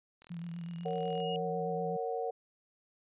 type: click train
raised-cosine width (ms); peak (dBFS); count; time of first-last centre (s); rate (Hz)
0.2; -37; 41; 0.22-1.203; 40.7
type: tone with vibrato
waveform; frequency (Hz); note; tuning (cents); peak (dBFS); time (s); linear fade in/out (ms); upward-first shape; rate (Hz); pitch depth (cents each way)
sine; 170; F3; -46; -38; 0.3-1.97; 10; triangle; 8.1; 51
type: tone with exponential growth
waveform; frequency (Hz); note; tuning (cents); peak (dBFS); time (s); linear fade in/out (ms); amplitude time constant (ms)
sine; 2867; F7; +45; -38; 0.39-1.36; 1; 210
type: chord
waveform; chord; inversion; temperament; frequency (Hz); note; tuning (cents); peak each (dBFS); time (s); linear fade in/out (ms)
sine; F# major; first; just; 462.5 / 555 / 740; A#4 / C#5 / F#5; -14 / +2 / 0; -35 / -40 / -37; 0.85-2.31; 10
effects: resampled to 8000 Hz